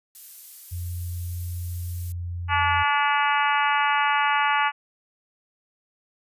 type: noise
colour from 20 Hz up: violet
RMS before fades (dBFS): -40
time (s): 0.15-2.12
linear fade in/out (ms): 0
type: tone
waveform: sine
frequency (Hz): 87.31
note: F2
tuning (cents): 0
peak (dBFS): -28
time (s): 0.71-2.84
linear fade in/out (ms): 20
type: harmonic tone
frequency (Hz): 288.5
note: D4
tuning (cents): -31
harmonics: 3 / 4 / 5 / 6 / 7 / 8 / 9 / 10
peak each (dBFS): -23 / -25 / -27 / -29 / -30 / -31 / -32 / -33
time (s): 2.48-4.72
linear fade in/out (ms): 50
effects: resampled to 32000 Hz